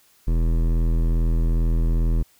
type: tone with hard clipping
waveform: sine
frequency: 41.2 Hz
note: E1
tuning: in tune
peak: -19 dBFS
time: 0.27-2.23 s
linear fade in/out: 10 ms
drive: 15 dB
effects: white hiss -58 dBFS RMS until 2.39 s